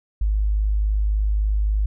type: tone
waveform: sine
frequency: 51.8 Hz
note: G#1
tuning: 4 cents flat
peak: -17 dBFS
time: 0.21-1.86 s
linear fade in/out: 5 ms
effects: none